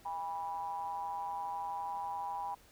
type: ring-modulated tone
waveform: triangle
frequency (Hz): 87.2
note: F2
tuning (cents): -2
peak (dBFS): -31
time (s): 0.05-2.55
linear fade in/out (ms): 10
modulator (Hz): 894
effects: pink hiss -62 dBFS RMS until 2.71 s